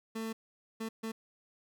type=tone bursts at uneven times; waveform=30% pulse; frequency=223.4 Hz; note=A3; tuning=27 cents sharp; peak=-33 dBFS; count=3; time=0.15-0.33 / 0.8-0.89 / 1.03-1.12 s; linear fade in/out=10 ms; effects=none